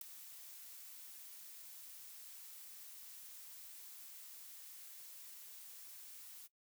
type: noise with ADSR envelope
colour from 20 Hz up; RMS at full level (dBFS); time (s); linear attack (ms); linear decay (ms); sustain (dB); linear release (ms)
blue; -42; 0.01-6.48; 4; 6; -12; 28
effects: noise-tail reverb RT60 0.1 s tail -18 dB re dry